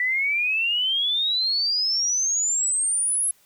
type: exponential sweep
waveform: sine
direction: up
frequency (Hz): 1954 to 10970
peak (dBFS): -20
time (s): 0-3.31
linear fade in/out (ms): 2
effects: white hiss -59 dBFS RMS until 3.45 s